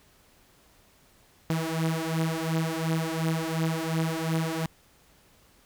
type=beating tone pair; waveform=sawtooth; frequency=160.5 / 163.3 Hz; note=E3 / E3; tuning=-46 / -16 cents; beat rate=2.8 Hz; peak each=-25 dBFS; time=1.5-4.66 s; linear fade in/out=0 ms; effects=pink hiss -60 dBFS RMS until 5.65 s